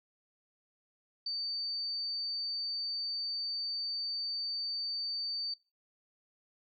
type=tone; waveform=sine; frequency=4590 Hz; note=D8; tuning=40 cents flat; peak=-33 dBFS; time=1.26-5.54 s; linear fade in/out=5 ms; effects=noise-tail reverb RT60 0.3 s tail -21 dB re dry